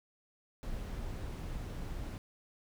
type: noise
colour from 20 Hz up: brown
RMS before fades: -40 dBFS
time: 0.63-2.18 s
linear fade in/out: 0 ms
effects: none